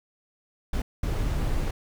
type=noise bursts at uneven times; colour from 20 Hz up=brown; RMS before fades=-26 dBFS; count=2; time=0.73-0.82 / 1.03-1.71 s; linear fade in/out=5 ms; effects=none